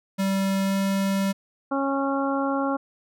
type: tone with pitch glide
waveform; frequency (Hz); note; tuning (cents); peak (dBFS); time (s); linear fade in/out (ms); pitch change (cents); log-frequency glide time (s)
square; 194.1 to 195.22; G3 to G3; -17 to -7; -22; 0.18-1.33; 20; +10; 0.64-0.74
type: harmonic tone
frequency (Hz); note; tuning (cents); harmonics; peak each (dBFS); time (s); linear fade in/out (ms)
274.7; C#4; -16; 1 / 2 / 3 / 4 / 5; -25 / -28 / -30 / -31 / -32; 1.71-2.77; 10
effects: none